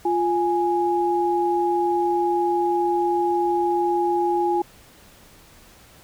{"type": "tone pair together", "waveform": "sine", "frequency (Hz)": [349.2, 830.5], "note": ["F4", "G#5"], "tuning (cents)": [0, 0], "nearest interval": "octave + minor third", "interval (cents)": 1500, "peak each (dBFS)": -21, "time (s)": [0.05, 4.62], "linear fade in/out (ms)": 5, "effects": ["pink hiss -50 dBFS RMS until 6.03 s"]}